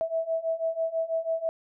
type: beating tone pair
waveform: sine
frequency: 650 / 656.1 Hz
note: E5 / E5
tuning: -24 / -8 cents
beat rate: 6.1 Hz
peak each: -30 / -28 dBFS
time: 0.01-1.49 s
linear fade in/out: 0 ms
effects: none